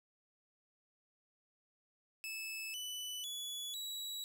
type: tone with pitch steps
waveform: sawtooth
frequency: 2613 / 2984 / 3408 / 3893 Hz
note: E7 / F#7 / G#7 / B7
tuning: -16 / +14 / +44 / -26 cents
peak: -38 dBFS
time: 2.24-4.24 s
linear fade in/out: 0 ms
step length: 500 ms
effects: none